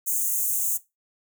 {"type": "high-pass noise", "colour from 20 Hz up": "white", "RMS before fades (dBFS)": -25, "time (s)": [0.06, 0.78], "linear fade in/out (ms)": 20, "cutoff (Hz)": 6300, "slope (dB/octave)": 96, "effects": ["noise-tail reverb RT60 0.2 s tail -17 dB re dry"]}